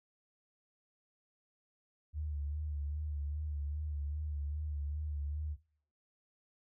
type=tone with vibrato; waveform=sine; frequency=74.1 Hz; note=D2; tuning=16 cents sharp; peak=-35 dBFS; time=2.13-5.57 s; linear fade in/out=50 ms; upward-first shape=sine; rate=2.5 Hz; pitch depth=54 cents each way; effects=noise-tail reverb RT60 0.5 s tail -19 dB re dry